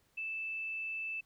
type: tone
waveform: sine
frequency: 2637 Hz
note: E7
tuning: in tune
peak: -36 dBFS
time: 0.17-1.21 s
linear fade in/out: 10 ms
effects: pink hiss -72 dBFS RMS until 1.25 s